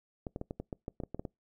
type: clicks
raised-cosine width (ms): 2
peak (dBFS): -24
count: 12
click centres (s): 0.268 / 0.361 / 0.414 / 0.509 / 0.6 / 0.728 / 0.881 / 1.002 / 1.036 / 1.146 / 1.195 / 1.252
effects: noise-tail reverb RT60 0.2 s tail -26 dB re dry